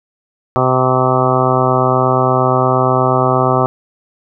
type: harmonic tone with a mistuned harmonic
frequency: 128.5 Hz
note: C3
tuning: 31 cents flat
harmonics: 1 / 2 / 3 / 4 / 5 / 6 / 7 / 8 / 9 / 10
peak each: -17 / -21 / -18 / -20 / -18 / -19 / -22 / -23 / -18 / -22 dBFS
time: 0.56-3.66 s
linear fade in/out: 0 ms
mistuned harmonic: 8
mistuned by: +30 cents
effects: none